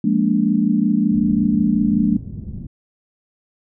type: chord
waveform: sine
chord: Bb dominant seventh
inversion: second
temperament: equal with one note detuned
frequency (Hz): 174.61 / 207.7 / 233.1 / 291.1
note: F3 / Ab3 / Bb3 / D4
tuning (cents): 0 / 0 / 0 / -15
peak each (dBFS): -23 / -17 / -19 / -21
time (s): 0.04-2.17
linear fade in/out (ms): 5
type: low-pass noise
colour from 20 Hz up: white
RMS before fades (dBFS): -31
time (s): 1.1-2.67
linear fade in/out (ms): 10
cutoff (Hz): 210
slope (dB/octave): 24
effects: none